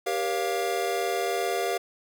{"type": "chord", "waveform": "square", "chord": "G half-diminished seventh", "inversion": "none", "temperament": "equal with one note detuned", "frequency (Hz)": [392, 474.6, 554.4, 698.5], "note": ["G4", "Bb4", "Db5", "F5"], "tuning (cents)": [0, 31, 0, 0], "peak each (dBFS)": [-31, -32, -36, -30], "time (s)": [0.06, 1.78], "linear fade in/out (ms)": 10, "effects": []}